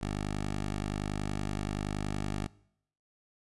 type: tone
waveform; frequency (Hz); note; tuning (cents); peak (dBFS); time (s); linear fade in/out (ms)
10% pulse; 50.6; G#1; -44; -24; 0.01-2.47; 10
effects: noise-tail reverb RT60 0.7 s tail -22 dB re dry + resampled to 24000 Hz